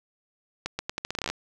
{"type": "accelerating click train", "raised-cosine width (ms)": 0.2, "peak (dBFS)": -12, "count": 14, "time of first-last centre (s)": [0.66, 1.3], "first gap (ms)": 130, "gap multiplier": 0.81, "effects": []}